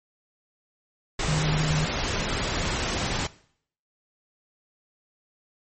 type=tone in noise; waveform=sine; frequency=153.8 Hz; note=D#3; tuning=20 cents flat; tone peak=-22 dBFS; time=1.28-1.85 s; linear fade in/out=5 ms; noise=pink; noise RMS=-27 dBFS; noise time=1.19-3.27 s; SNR=+2 dB; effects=noise-tail reverb RT60 0.6 s tail -19 dB re dry + MP3 32 kbps